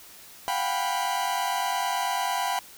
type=tone cluster; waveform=40% pulse; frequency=703 / 743 / 792 / 987 Hz; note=F5 / F#5 / G5 / B5; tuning=+11 / +7 / +18 / -1 cents; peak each=-32 / -33 / -29 / -28 dBFS; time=0.48-2.59 s; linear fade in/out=0 ms; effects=white hiss -48 dBFS RMS until 2.77 s